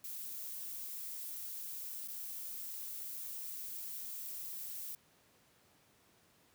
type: noise with dropouts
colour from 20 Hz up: violet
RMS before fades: -44 dBFS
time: 0.04-4.95 s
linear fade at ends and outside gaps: 2 ms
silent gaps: 2.076-2.083 s
effects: pink hiss -68 dBFS RMS until 6.54 s + high-pass 100 Hz 12 dB/octave